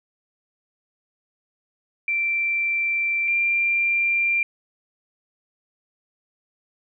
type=tone pair in turn; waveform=sine; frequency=2349 / 2376 Hz; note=D7 / D7; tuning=0 / +20 cents; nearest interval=unison; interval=20 cents; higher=second; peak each=-20 / -18 dBFS; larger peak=second; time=2.08-3.28 / 3.28-4.43 s; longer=first; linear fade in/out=2 ms; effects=none